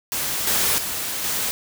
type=noise with level steps; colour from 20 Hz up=white; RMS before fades=-25 / -20 / -27 / -24 dBFS; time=0.12-1.51 s; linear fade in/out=0 ms; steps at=0.47 / 0.78 / 1.24 s; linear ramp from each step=2 ms; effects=none